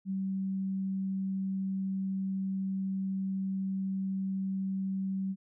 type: tone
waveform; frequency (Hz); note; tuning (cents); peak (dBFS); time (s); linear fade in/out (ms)
sine; 192; G3; -36; -30; 0.05-5.36; 50
effects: none